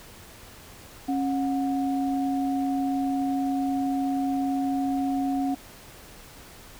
sine tone pair together, 273.1 / 729 Hz, C#4 / F#5, -26 / -26 cents, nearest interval octave + perfect fourth, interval 1700 cents, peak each -24 / -30 dBFS, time 1.08-5.55 s, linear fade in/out 10 ms, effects pink hiss -47 dBFS RMS until 6.79 s

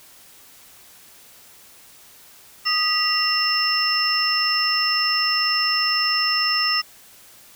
sine tone cluster, 1241 / 1953 / 2778 / 5300 Hz, D#6 / B6 / F7 / E8, -5 / -20 / -10 / +9 cents, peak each -25 / -27 / -25 / -20 dBFS, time 2.65-6.82 s, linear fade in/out 20 ms, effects white hiss -48 dBFS RMS until 7.55 s

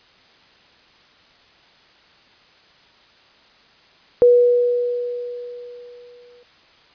sine tone with exponential decay, 486.2 Hz, B4, 27 cents flat, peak -7 dBFS, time 4.22-6.43 s, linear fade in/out 0 ms, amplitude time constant 480 ms, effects white hiss -52 dBFS RMS until 6.94 s + resampled to 11025 Hz

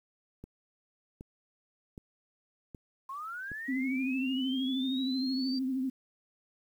click train, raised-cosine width 3 ms, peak -31 dBFS, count 5, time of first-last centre 0.44-3.517 s, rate 1.3 Hz
sine linear sweep, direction up, 1046.5 to 4699 Hz, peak -37 dBFS, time 3.09-5.59 s, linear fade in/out 5 ms
sine tone with vibrato, 261.6 Hz, C4, in tune, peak -29 dBFS, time 3.68-5.9 s, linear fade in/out 10 ms, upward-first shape triangle, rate 13 Hz, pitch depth 64 cents each way
effects 10-bit

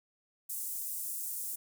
pink high-pass noise, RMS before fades -38 dBFS, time 0.49-1.56 s, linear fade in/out 10 ms, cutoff 8500 Hz, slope 24 dB/octave, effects none

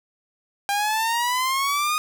sawtooth exponential sweep, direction up, 798 to 1244.5 Hz, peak -17 dBFS, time 0.69-1.98 s, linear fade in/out 0 ms, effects none

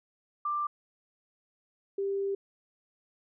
sine tone pair in turn, 1183 / 394.8 Hz, D6 / G4, +12 / +12 cents, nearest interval octave + perfect fifth, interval 1900 cents, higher first, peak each -28 dBFS, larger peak neither, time 0.45-0.67 / 1.98-2.35 s, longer second, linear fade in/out 5 ms, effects none

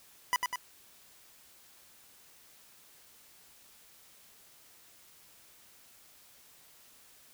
25% pulse tone with echo, 989 Hz, B5, 2 cents sharp, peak -21 dBFS, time 0.33-0.36 s, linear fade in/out 0 ms, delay 99 ms, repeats 2, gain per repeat -4 dB, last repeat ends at 0.558 s, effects white hiss -59 dBFS RMS until 7.33 s

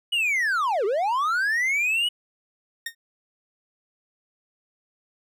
triangle linear two-way sweep, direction down then up, 2962 to 374.5 to 2962 Hz, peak -19 dBFS, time 0.12-2.09 s, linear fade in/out 10 ms, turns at 0.85 s
sawtooth tone with exponential decay, 1842 Hz, A#6, 21 cents flat, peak -22 dBFS, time 2.86-2.95 s, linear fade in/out 5 ms, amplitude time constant 18 ms
effects none

